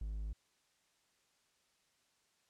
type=tone; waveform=triangle; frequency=52.6 Hz; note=G#1; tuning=23 cents sharp; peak=-36 dBFS; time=0.01-0.33 s; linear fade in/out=5 ms; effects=white hiss -75 dBFS RMS until 2.49 s + low-pass 8000 Hz 12 dB/octave